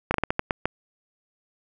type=slowing click train; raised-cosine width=0.5 ms; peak=-7 dBFS; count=8; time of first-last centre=0.11-0.656 s; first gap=32 ms; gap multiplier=1.29; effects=none